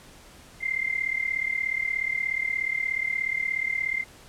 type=tone with amplitude modulation; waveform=sine; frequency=2093 Hz; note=C7; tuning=in tune; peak=-21 dBFS; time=0.6-4.05 s; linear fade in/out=50 ms; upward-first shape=sine; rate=36.8 Hz; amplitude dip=85%; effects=pink hiss -50 dBFS RMS until 4.28 s + low-pass 11000 Hz 12 dB/octave